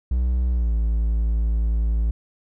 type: tone with pitch glide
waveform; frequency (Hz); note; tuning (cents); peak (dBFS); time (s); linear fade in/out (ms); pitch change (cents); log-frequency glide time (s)
triangle; 61.74 to 55.64; B1 to A1; 0 to +20; -16; 0.11-2.11; 5; -180; 0.5-0.74
effects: none